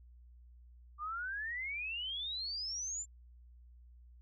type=exponential sweep; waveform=sine; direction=up; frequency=1174.7 to 7380 Hz; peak=-37 dBFS; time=0.98-3.06 s; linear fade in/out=50 ms; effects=added 60 Hz sine -55 dBFS peak until 4.21 s